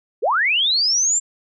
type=linear sweep; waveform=sine; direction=up; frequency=349.2 to 7459 Hz; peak=-15 dBFS; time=0.22-1.2 s; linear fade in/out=20 ms; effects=none